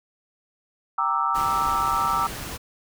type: chord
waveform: sine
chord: E half-diminished seventh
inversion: first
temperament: equal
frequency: 784 / 932.3 / 1174.7 / 1318.5 Hz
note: G5 / Bb5 / D6 / E6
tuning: 0 / 0 / 0 / 0 cents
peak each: -30 / -27 / -25 / -24 dBFS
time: 0.98-2.27 s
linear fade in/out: 5 ms
type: noise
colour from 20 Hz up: pink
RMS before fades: -34 dBFS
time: 1.34-2.58 s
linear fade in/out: 20 ms
effects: none